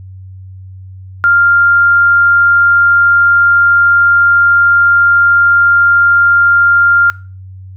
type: tone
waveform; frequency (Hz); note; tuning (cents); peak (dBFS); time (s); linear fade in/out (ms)
sine; 1396.9; F6; 0; -5; 1.24-7.1; 0
effects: noise-tail reverb RT60 0.4 s tail -23 dB re dry + added 94 Hz sine -28 dBFS peak until 7.76 s